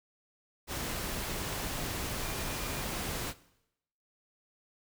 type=tone in noise; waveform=sine; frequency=2414 Hz; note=D7; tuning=47 cents sharp; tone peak=-47 dBFS; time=2.21-2.85 s; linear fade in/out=50 ms; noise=pink; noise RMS=-36 dBFS; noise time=0.67-3.34 s; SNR=-14 dB; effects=noise-tail reverb RT60 0.8 s tail -18 dB re dry